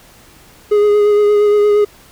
triangle tone with vibrato, 415.3 Hz, G#4, in tune, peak -6 dBFS, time 0.71-1.85 s, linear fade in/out 10 ms, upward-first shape sine, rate 8.6 Hz, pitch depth 18 cents each way, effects pink hiss -44 dBFS RMS until 2.11 s

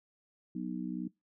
harmonic tone, 61.7 Hz, B1, 1 cent flat, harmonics 3 / 4 / 5, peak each -38 / -39 / -40 dBFS, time 0.55-1.08 s, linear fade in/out 5 ms, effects noise-tail reverb RT60 0.2 s tail -23 dB re dry

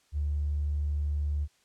triangle tone with tanh clipping, 73.42 Hz, D2, in tune, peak -26 dBFS, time 0.12-1.48 s, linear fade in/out 50 ms, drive 2 dB, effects white hiss -67 dBFS RMS until 1.64 s + low-pass 8000 Hz 12 dB/octave

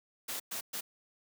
white noise bursts at uneven times, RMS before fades -38 dBFS, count 3, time 0.28-0.4 / 0.51-0.61 / 0.73-0.81 s, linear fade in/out 10 ms, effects high-pass 150 Hz 12 dB/octave

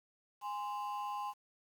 triangle ring-modulated tone, 932.3 Hz, A#5, in tune, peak -32 dBFS, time 0.41-1.34 s, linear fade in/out 50 ms, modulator 108 Hz, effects 10-bit

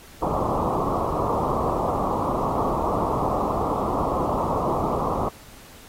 white low-pass noise, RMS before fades -24 dBFS, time 0.22-5.29 s, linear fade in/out 5 ms, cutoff 1200 Hz, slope 96 dB/octave, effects pink hiss -47 dBFS RMS until 5.88 s + AAC 48 kbps

